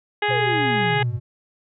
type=harmonic tone; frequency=415.3 Hz; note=G#4; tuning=in tune; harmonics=1 / 2 / 3 / 4 / 5 / 6 / 7 / 8 / 9; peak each=-25 / -23 / -35 / -26 / -26 / -34 / -30 / -38 / -39 dBFS; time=0.22-1.03 s; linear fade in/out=5 ms
type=tone with vibrato; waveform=triangle; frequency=122.2 Hz; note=B2; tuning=18 cents flat; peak=-24 dBFS; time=0.28-1.2 s; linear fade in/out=20 ms; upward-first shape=sine; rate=12 Hz; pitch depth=14 cents each way
type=exponential sweep; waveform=sine; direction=down; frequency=541 to 95.8 Hz; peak=-25 dBFS; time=0.3-1.18 s; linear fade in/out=10 ms
effects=none